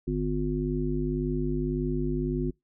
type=harmonic tone; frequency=50.9 Hz; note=G#1; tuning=34 cents flat; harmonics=1 / 3 / 5 / 7; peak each=-31 / -31 / -31 / -31 dBFS; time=0.07-2.51 s; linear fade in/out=10 ms; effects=noise-tail reverb RT60 0.2 s tail -26 dB re dry